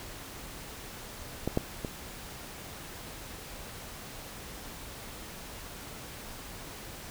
clicks, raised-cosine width 2 ms, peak -15 / -12 / -19 dBFS, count 3, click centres 1.476 / 1.574 / 1.848 s, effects pink hiss -44 dBFS RMS until 7.1 s

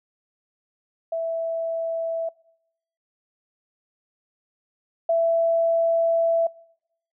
sine tone pair in turn, 659.3 / 665 Hz, E5 / E5, 0 / +15 cents, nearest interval unison, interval 15 cents, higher second, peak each -23 / -17 dBFS, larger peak second, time 1.12-2.29 / 5.09-6.47 s, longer second, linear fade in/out 5 ms, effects noise-tail reverb RT60 0.8 s tail -25 dB re dry

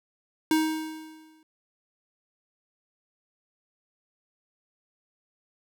square tone with exponential decay, 314.8 Hz, D#4, 20 cents sharp, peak -19 dBFS, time 0.51-1.43 s, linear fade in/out 2 ms, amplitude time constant 200 ms, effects none

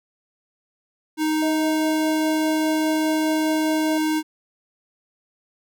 square tone, 311.1 Hz, D#4, in tune, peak -20 dBFS, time 1.17-4.23 s, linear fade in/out 50 ms
sine tone with tremolo, 633 Hz, D#5, 30 cents sharp, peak -24 dBFS, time 1.42-3.98 s, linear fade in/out 5 ms, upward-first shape triangle, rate 4.9 Hz, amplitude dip 60%
effects none

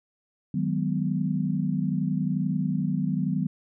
sine chord, G# minor seventh, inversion second, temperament just, 155.74 / 186.89 / 207.7 / 249.2 Hz, D#3 / F#3 / G#3 / B3, +2 / +18 / 0 / +16 cents, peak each -28 / -27 / -33 / -30 dBFS, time 0.54-3.47 s, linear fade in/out 5 ms, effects none

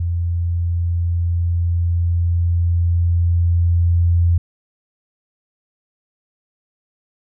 sine tone with level ramp, 85.8 Hz, F2, 30 cents flat, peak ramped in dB -17 to -11 dBFS, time 0-4.38 s, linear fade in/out 5 ms, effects none

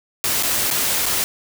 white noise with dropouts, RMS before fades -20 dBFS, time 0.24-1.24 s, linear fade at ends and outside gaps 0 ms, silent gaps 0.426-0.433 / 0.703-0.711 / 1.057-1.063 s, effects none

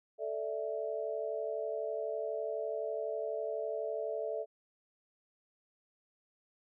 sine chord, A suspended fourth, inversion none, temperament equal, 440 / 587.3 / 659.3 Hz, A4 / D5 / E5, 0 / 0 / 0 cents, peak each -38 / -39 / -38 dBFS, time 0.18-4.46 s, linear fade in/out 50 ms, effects none

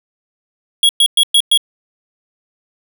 square tone bursts, 3322 Hz, G#7, in tune, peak -8 dBFS, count 5, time 0.83-1.575 s, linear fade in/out 2 ms, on 61 ms, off 110 ms, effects none

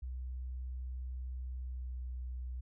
sine tone with pitch glide, 63.2 to 62.37 Hz, B1 to B1, +41 to +18 cents, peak -38 dBFS, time 0.02-2.61 s, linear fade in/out 10 ms, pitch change -23 cents, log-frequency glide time 1.58-2.02 s, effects none

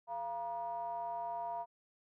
triangle ring-modulated tone, 130 Hz, C3, 11 cents flat, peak -32 dBFS, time 0.07-1.66 s, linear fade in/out 50 ms, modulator 821 Hz, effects none

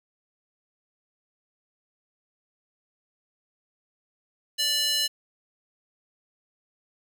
square tone with high-pass filter, 587.3 Hz, D5, in tune, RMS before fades -25 dBFS, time 4.58-5.08 s, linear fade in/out 20 ms, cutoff 3500 Hz, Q 2.8, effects none

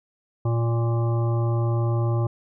harmonic tone, 116.54 Hz, A#2, in tune, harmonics 1 / 3 / 5 / 7 / 9 / 10, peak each -20 / -30 / -34 / -37 / -39 / -40 dBFS, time 0.45-2.27 s, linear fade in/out 5 ms, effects none

